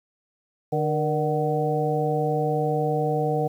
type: harmonic tone with a mistuned harmonic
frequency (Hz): 150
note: D3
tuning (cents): +37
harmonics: 1 / 2 / 3 / 4 / 5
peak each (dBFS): -26 / -32 / -25 / -31 / -27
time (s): 0.72-3.48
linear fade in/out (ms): 10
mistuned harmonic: 3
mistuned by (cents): +70
effects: 9-bit